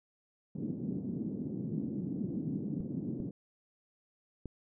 pink band-pass noise, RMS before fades -37 dBFS, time 0.55-3.31 s, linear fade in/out 5 ms, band 160 to 290 Hz, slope 24 dB/octave
clicks, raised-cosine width 3 ms, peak -28 dBFS, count 3, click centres 2.805 / 3.202 / 4.457 s
effects none

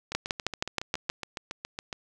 two click trains, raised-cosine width 0.2 ms, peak -17 / -9 dBFS, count 14 / 7, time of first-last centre 0.12-1.928 / 0.15-1.099 s, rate 7.19 / 6.32 Hz, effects none

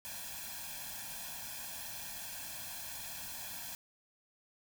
white noise with comb filter, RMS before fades -44 dBFS, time 0.05-3.75 s, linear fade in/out 0 ms, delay 1.2 ms, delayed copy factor +0.95, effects none

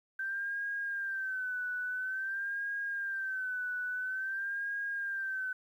sine tone with vibrato, 1556 Hz, G6, 13 cents flat, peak -33 dBFS, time 0.19-5.53 s, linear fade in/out 5 ms, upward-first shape sine, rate 0.49 Hz, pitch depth 81 cents each way, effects 11-bit

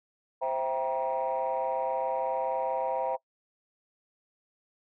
sine chord, C dominant seventh, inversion none, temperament equal with one note detuned, 523.3 / 659.3 / 784 / 947.5 Hz, C5 / E5 / G5 / Bb5, 0 / 0 / 0 / +28 cents, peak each -31 / -32 / -32 / -31 dBFS, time 0.41-3.17 s, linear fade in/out 20 ms, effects noise-tail reverb RT60 0.1 s tail -23 dB re dry + tanh soft clip ceiling -21 dBFS

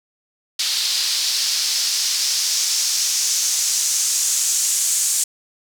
white noise with band-pass filter sweep, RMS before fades -20 dBFS, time 0.59-5.24 s, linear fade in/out 5 ms, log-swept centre 4300 to 7500 Hz, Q 2.4, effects none

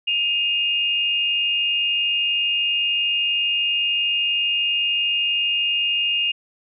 sine tone pair together, 2512 / 2825 Hz, D#7 / F7, +16 / +19 cents, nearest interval major second, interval 203 cents, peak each -25 / -19 dBFS, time 0.07-6.32 s, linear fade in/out 10 ms, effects none

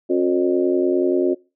harmonic tone with a mistuned harmonic, 90.2 Hz, F#2, 44 cents flat, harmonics 3 / 4 / 5 / 6 / 7, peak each -22 / -17 / -28 / -28 / -26 dBFS, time 0.09-1.35 s, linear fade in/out 20 ms, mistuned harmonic 7, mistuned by -65 cents, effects noise-tail reverb RT60 0.3 s tail -23 dB re dry

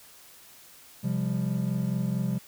triangle chord, C suspended fourth, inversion none, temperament equal with one note detuned, 130.81 / 174.61 / 199.19 Hz, C3 / F3 / G3, 0 / 0 / +28 cents, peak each -28 dBFS, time 1.03-2.39 s, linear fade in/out 20 ms, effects white hiss -52 dBFS RMS until 2.47 s

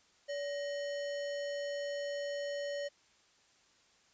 sine tone with sample-and-hold, 572 Hz, D5, 46 cents flat, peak -35 dBFS, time 0.28-2.89 s, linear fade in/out 20 ms, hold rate 2450 Hz, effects white hiss -67 dBFS RMS until 4.13 s + resampled to 16000 Hz

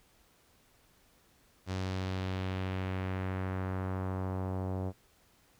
sawtooth tone with low-pass filter sweep, 93.8 Hz, F#2, 24 cents sharp, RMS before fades -35 dBFS, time 1.66-4.93 s, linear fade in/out 50 ms, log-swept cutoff 5700 to 680 Hz, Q 1.3, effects pink hiss -66 dBFS RMS until 5.59 s

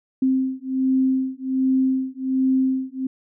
sine beating tone pair, 261.6 / 262.9 Hz, C4 / C4, 0 / +8 cents, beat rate 1.3 Hz, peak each -21 dBFS, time 0.22-3.07 s, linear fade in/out 5 ms, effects none

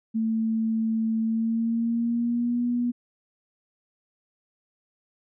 sine tone with pitch glide, 223.1 to 241.9 Hz, A3 to B3, +24 to -36 cents, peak -22 dBFS, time 0.14-2.92 s, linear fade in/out 20 ms, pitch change +140 cents, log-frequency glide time 1.22-2.64 s, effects none

